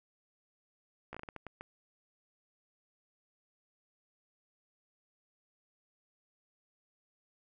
slowing click train, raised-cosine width 0.5 ms, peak -28 dBFS, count 9, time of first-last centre 1.13-1.61 s, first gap 15 ms, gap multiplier 1.38, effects none

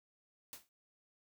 white noise with exponential decay, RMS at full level -45 dBFS, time 0.53-0.69 s, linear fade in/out 0 ms, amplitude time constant 33 ms, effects none

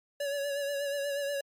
square tone with vibrato, 566 Hz, C#5, 36 cents sharp, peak -31 dBFS, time 0.2-1.41 s, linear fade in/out 5 ms, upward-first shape sine, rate 8.3 Hz, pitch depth 37 cents each way, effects MP3 64 kbps

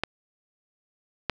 clicks, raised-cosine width 0.3 ms, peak -9 dBFS, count 2, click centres 0.036 / 1.297 s, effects none

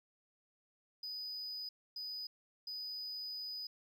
sine tone bursts at uneven times, 4978 Hz, D#8, in tune, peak -38 dBFS, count 3, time 1.03-1.69 / 1.96-2.27 / 2.67-3.67 s, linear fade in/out 5 ms, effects tanh soft clip ceiling -40 dBFS + 13-bit

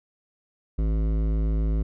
sine tone with hard clipping, 53.7 Hz, A1, 41 cents flat, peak -23 dBFS, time 0.78-1.83 s, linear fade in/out 10 ms, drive 14 dB, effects none

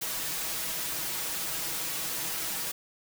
white noise with comb filter, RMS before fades -33 dBFS, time 0.01-2.72 s, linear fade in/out 10 ms, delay 6.2 ms, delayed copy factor +0.85, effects none

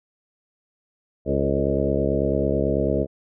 harmonic tone with a mistuned harmonic, 69.1 Hz, C#2, 5 cents flat, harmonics 1 / 2 / 3 / 4 / 5 / 6 / 7 / 8 / 9, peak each -28 / -28 / -28 / -28 / -28 / -28 / -28 / -28 / -28 dBFS, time 1.25-3.07 s, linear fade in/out 50 ms, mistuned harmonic 6, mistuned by +30 cents, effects none

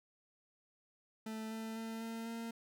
40% pulse tone with pitch steps, 220 / 222.3 / 224.6 / 227 / 229.3 Hz, A3 / A3 / A3 / A#3 / A#3, 0 / +18 / +36 / -46 / -28 cents, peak -40 dBFS, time 1.26-2.51 s, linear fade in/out 5 ms, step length 250 ms, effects none

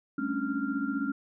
sine tone cluster, 193.9 / 217.9 / 273.4 / 288.7 / 1389 Hz, G3 / A3 / C#4 / D4 / F6, -19 / -17 / -24 / -30 / -10 cents, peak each -40 / -36 / -31 / -34 / -37 dBFS, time 0.18-1.12 s, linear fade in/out 5 ms, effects none

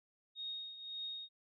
sine tone with tremolo, 3729 Hz, A#7, in tune, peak -39 dBFS, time 0.35-1.29 s, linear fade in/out 50 ms, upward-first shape triangle, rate 1.8 Hz, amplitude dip 70%, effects none

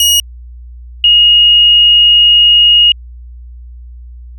sawtooth / sine tone pair in turn, 2886 / 2870 Hz, F#7 / F7, -44 / +47 cents, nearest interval unison, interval 9 cents, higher first, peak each -3 dBFS, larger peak neither, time 0-0.2 / 1.04-2.92 s, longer second, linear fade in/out 2 ms, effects added 60 Hz sine -28 dBFS peak until 4.38 s

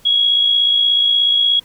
sine tone with amplitude modulation, 3322 Hz, G#7, in tune, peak -9 dBFS, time 0.05-1.6 s, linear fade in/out 10 ms, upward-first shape sine, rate 56.7 Hz, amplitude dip 45%, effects pink hiss -49 dBFS RMS until 1.64 s

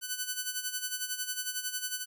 5% pulse tone with tremolo, 1500 Hz, F#6, 23 cents sharp, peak -19 dBFS, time 0.01-2.06 s, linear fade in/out 50 ms, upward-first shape sine, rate 11 Hz, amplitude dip 70%, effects none

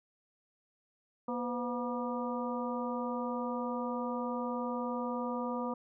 harmonic tone with a mistuned harmonic, 240 Hz, B3, 49 cents flat, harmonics 1 / 2 / 3 / 4 / 5, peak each -36 / -38 / -44 / -40 / -42 dBFS, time 1.28-5.74 s, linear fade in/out 5 ms, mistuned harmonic 2, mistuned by +82 cents, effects none

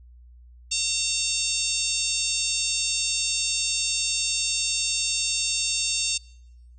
harmonic tone, 910 Hz, A#5, 42 cents flat, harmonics 3 / 4 / 5 / 6 / 7 / 8 / 9, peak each -31 / -31 / -31 / -31 / -31 / -31 / -31 dBFS, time 0.71-6.18 s, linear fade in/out 10 ms, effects noise-tail reverb RT60 1.0 s tail -26 dB re dry + added 60 Hz sine -46 dBFS peak until 6.78 s

